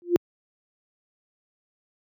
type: tone with exponential growth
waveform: sine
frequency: 349.2 Hz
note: F4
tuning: in tune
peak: -11 dBFS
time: 0.02-0.16 s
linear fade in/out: 0 ms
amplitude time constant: 29 ms
effects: high-pass 100 Hz 12 dB/octave